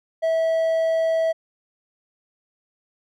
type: tone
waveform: triangle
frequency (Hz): 651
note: E5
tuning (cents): -22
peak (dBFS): -16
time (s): 0.22-1.33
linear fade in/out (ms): 20
effects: none